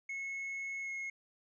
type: tone with pitch glide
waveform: triangle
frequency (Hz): 2185 to 2166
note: C#7 to C#7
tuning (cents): -26 to -41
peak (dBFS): -36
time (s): 0.09-1.1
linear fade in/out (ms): 5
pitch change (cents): -15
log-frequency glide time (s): 0.81-0.9
effects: resampled to 16000 Hz